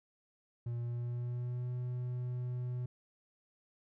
triangle tone with pitch glide, 119 to 123.98 Hz, A#2 to B2, +36 to +7 cents, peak -33 dBFS, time 0.66-2.86 s, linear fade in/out 5 ms, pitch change +71 cents, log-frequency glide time 0.79-1.71 s, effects none

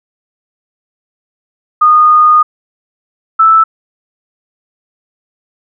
sine tone pair in turn, 1229 / 1316.8 Hz, D#6 / E6, -22 / -2 cents, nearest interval minor second, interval 120 cents, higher second, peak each -3 dBFS, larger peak neither, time 1.81-2.43 / 3.39-3.64 s, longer first, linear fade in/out 10 ms, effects none

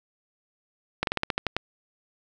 slowing click train, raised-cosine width 0.3 ms, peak -8 dBFS, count 9, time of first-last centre 1.03-1.566 s, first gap 42 ms, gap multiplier 1.13, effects none

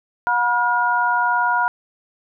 sine tone cluster, 724 / 967 / 1428 Hz, F#5 / B5 / F6, -38 / -37 / +38 cents, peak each -24 / -18 / -20 dBFS, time 0.27-1.68 s, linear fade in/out 0 ms, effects none

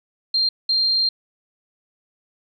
sine tone bursts at uneven times, 4186 Hz, C8, in tune, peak -16 dBFS, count 2, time 0.34-0.49 / 0.69-1.09 s, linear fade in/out 5 ms, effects none

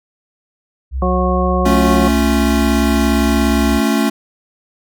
sine tone, 65.41 Hz, C2, in tune, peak -17 dBFS, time 0.91-3.81 s, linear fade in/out 50 ms
harmonic tone, 182.4 Hz, F#3, 24 cents flat, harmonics 1 / 2 / 3 / 4 / 6, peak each -18 / -21 / -20 / -22 / -20 dBFS, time 1.02-2.08 s, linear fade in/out 2 ms
square chord, A augmented, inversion none, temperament equal, 220 / 277.2 / 349.2 Hz, A3 / C#4 / E#4, 0 / 0 / 0 cents, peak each -16 / -17 / -22 dBFS, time 1.65-4.1 s, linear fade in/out 10 ms
effects none

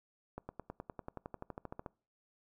accelerating click train, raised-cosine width 1 ms, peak -28 dBFS, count 18, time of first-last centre 0.38-1.862 s, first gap 110 ms, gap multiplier 0.97, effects noise-tail reverb RT60 0.4 s tail -24 dB re dry

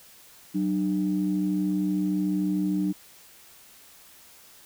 sine tone pair together, 188.1 / 301.4 Hz, F#3 / D4, +29 / +45 cents, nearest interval minor sixth, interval 816 cents, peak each -25 dBFS, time 0.54-2.93 s, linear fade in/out 20 ms, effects tanh soft clip ceiling -15 dBFS + white hiss -52 dBFS RMS until 4.65 s

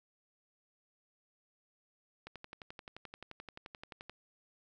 click train, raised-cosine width 0.3 ms, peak -30 dBFS, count 22, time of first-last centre 2.27-4.096 s, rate 11.5 Hz, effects none

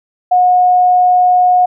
sine tone, 725 Hz, F#5, 35 cents flat, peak -6 dBFS, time 0.31-1.66 s, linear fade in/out 10 ms, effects none

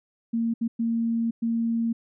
sine tone bursts at uneven times, 230 Hz, A#3, 23 cents flat, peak -22 dBFS, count 4, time 0.33-0.54 / 0.61-0.68 / 0.79-1.31 / 1.42-1.93 s, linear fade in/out 10 ms, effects none

